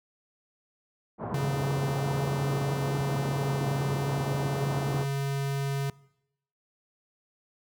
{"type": "band-pass noise", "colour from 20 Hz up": "pink", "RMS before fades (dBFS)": -34, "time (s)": [1.18, 5.06], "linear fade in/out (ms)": 50, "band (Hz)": [100, 1100], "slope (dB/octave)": 24}
{"type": "tone", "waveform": "square", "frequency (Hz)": 138.59, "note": "C#3", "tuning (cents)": 0, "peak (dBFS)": -28, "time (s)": [1.34, 5.9], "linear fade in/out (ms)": 2}
{"effects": ["noise-tail reverb RT60 0.8 s tail -22 dB re dry"]}